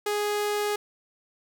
sawtooth tone, 415.3 Hz, G#4, in tune, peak -21 dBFS, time 0.06-0.76 s, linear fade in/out 5 ms, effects none

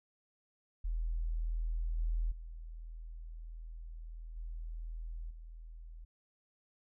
sine tone with level steps, 40.75 Hz, E1, 19 cents flat, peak -32 / -30 / -43 / -39 / -46 dBFS, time 0.84-6.05 s, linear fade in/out 10 ms, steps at 1.98 / 2.31 / 4.36 / 5.3 s, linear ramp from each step 10 ms, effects none

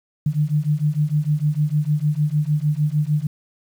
sine beating tone pair, 146.83 / 153.43 Hz, D3 / D#3, 0 / -24 cents, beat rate 6.6 Hz, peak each -20 dBFS, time 0.26-3.27 s, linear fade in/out 5 ms, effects 8-bit

